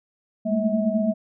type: tone cluster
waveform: sine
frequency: 204 / 217.9 / 227.4 / 644 Hz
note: G#3 / A3 / A#3 / E5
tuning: -31 / -17 / -43 / -41 cents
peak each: -25 dBFS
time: 0.45-1.14 s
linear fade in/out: 20 ms
effects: none